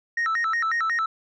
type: tone with vibrato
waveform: sine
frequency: 1568 Hz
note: G6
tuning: in tune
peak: -19 dBFS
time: 0.17-1.06 s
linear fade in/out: 5 ms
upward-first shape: square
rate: 5.5 Hz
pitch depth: 300 cents each way
effects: tanh soft clip ceiling -20 dBFS